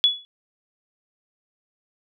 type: tone with exponential decay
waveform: sine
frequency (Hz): 3400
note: G#7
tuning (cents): +40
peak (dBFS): -10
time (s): 0.04-0.25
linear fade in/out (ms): 0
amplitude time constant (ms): 45
effects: none